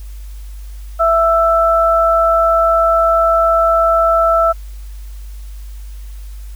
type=tone pair together; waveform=sine; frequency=663 / 1326 Hz; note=E5 / E6; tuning=+10 / +10 cents; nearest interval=octave; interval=1200 cents; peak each=-12 dBFS; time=0.99-4.53 s; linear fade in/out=20 ms; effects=added 50 Hz sine -27 dBFS peak until 6.55 s + white hiss -47 dBFS RMS until 6.55 s